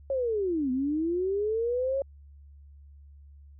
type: linear two-way sweep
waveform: sine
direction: down then up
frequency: 554.4 to 249.4 to 554.4 Hz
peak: -25 dBFS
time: 0.1-2.02 s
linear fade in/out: 2 ms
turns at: 0.71 s
effects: added 71 Hz sine -48 dBFS peak until 3.59 s